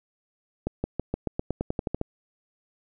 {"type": "accelerating click train", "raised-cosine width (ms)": 2, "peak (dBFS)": -13, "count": 13, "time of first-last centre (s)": [0.67, 2.014], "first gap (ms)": 170, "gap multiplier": 0.92, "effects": []}